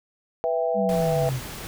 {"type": "chord", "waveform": "sine", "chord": "E minor", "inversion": "second", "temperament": "just", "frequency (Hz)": [494.4, 659.3, 791.1], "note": ["B4", "E5", "G5"], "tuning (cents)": [2, 0, 16], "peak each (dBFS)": [-25, -24, -30], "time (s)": [0.44, 1.29], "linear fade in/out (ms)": 0}
{"type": "exponential sweep", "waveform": "sine", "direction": "down", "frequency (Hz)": [208.5, 123.5], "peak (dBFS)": -24, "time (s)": [0.74, 1.41], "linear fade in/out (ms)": 50}
{"type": "noise", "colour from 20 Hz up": "pink", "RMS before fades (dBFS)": -36, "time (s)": [0.89, 1.67], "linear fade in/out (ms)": 0}
{"effects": []}